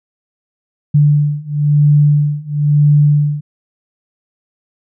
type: beating tone pair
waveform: sine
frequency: 146.6 / 147.6 Hz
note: D3 / D3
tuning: -3 / +9 cents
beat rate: 1 Hz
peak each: -12 / -11 dBFS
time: 0.94-3.41 s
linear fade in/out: 10 ms
effects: none